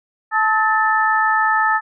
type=tone cluster; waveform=sine; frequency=873 / 1287 / 1766 Hz; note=A5 / E6 / A6; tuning=-14 / -42 / +6 cents; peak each=-18 dBFS; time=0.31-1.81 s; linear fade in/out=50 ms; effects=none